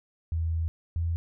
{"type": "tone pair in turn", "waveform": "sine", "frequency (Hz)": [81.8, 83.76], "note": ["E2", "E2"], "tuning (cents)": [-13, 28], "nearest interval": "unison", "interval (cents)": 41, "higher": "second", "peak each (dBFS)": -25, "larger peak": "neither", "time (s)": [[0.32, 0.68], [0.96, 1.16]], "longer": "first", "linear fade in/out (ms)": 0, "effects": []}